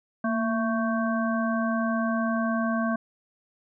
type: harmonic tone with a mistuned harmonic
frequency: 222.3 Hz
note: A3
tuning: 18 cents sharp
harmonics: 1 / 3 / 5 / 7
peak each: -25 / -30 / -32 / -33 dBFS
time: 0.24-2.96 s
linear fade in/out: 5 ms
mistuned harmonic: 1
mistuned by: +54 cents
effects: none